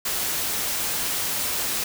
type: noise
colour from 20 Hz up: white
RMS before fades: -26 dBFS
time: 0.05-1.84 s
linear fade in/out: 5 ms
effects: none